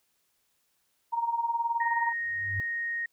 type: tone with tremolo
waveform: sine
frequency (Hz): 932.3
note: A#5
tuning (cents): 0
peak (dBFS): -23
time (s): 1.12-2.13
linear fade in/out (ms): 20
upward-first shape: sine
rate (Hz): 19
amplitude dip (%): 70
type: tone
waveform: sine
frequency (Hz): 1864.7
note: A#6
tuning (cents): 0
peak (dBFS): -29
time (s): 1.8-3.06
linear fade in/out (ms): 5
type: tone with exponential growth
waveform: sine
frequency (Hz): 98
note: G2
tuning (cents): 0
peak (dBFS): -28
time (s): 2.19-2.6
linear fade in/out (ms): 0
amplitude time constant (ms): 87
effects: white hiss -73 dBFS RMS until 3.12 s